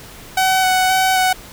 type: tone with vibrato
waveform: sawtooth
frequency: 750 Hz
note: F#5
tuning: 23 cents sharp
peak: -9 dBFS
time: 0.37-1.33 s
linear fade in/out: 5 ms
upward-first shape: square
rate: 1.9 Hz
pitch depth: 12 cents each way
effects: pink hiss -38 dBFS RMS until 1.52 s